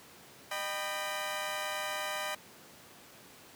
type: chord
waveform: 15% pulse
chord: Eb augmented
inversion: none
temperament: equal with one note detuned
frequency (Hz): 610.5 / 784 / 987.8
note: Eb5 / G5 / B5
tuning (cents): -33 / 0 / 0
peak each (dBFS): -31 / -33 / -33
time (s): 0.51-2.35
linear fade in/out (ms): 5
effects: pink hiss -54 dBFS RMS until 3.55 s + high-pass 150 Hz 12 dB/octave